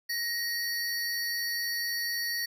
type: tone pair together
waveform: square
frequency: 1888 / 4496 Hz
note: A#6 / C#8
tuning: +22 / +24 cents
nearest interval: octave + minor third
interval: 1502 cents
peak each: -33 / -33 dBFS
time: 0.09-2.46 s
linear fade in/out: 10 ms
effects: none